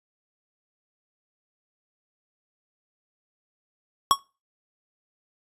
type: tone with exponential decay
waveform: square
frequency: 1108.7 Hz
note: C#6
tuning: in tune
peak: -11 dBFS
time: 4.11-4.19 s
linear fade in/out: 0 ms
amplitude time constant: 17 ms
effects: noise-tail reverb RT60 0.3 s tail -22 dB re dry + resampled to 32000 Hz